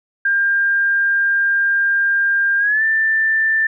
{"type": "tone with pitch glide", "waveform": "sine", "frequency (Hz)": [1600, 1775.3], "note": ["G6", "A6"], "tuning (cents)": [35, 15], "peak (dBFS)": -13, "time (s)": [0.25, 3.67], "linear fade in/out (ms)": 5, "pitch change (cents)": 180, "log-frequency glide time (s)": [2.58, 2.83], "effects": []}